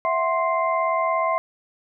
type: tone cluster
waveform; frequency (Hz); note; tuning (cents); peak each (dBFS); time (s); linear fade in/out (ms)
sine; 657 / 734 / 1051 / 2086; E5 / F#5 / C6 / C7; -6 / -14 / +7 / -6; -23 / -30 / -22 / -31; 0.05-1.38; 0
effects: none